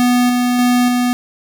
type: tone with tremolo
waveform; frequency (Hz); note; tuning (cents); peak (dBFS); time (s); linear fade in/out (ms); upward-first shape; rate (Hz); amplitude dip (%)
square; 246.1; B3; -6; -11; 0-1.13; 0; square; 1.7; 25
effects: none